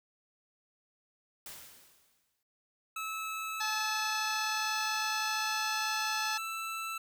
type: noise with exponential decay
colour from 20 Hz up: white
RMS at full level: -44 dBFS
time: 1.46-2.43 s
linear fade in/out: 2 ms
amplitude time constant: 210 ms
type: tone with pitch glide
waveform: 25% pulse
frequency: 1302 to 1325.5 Hz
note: E6 to E6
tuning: -22 to +9 cents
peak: -32 dBFS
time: 2.96-6.98 s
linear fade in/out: 5 ms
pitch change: +31 cents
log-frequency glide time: 3.4-5.88 s
type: harmonic tone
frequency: 862 Hz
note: A5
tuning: 36 cents flat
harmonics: 1 / 2 / 3 / 4 / 5 / 6 / 7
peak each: -37 / -37 / -42 / -42 / -41 / -41 / -42 dBFS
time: 3.6-6.38 s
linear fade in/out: 10 ms
effects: none